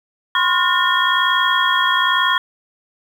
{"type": "tone cluster", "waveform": "sine", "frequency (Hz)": [1024, 1085, 1428, 1814, 3297], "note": ["C6", "C#6", "F6", "A#6", "G#7"], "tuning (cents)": [-38, -37, 38, -48, -13], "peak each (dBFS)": -20, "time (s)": [0.35, 2.38], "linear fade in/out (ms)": 2, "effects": ["7-bit"]}